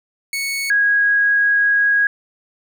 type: tone pair in turn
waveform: sawtooth / sine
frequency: 2214 / 1649.1 Hz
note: C#7 / G#6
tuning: -3 / -13 cents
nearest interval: perfect fourth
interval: 510 cents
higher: first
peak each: -17 / -12 dBFS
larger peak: second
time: 0.33-0.7 / 0.7-2.07 s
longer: second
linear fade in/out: 2 ms
effects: none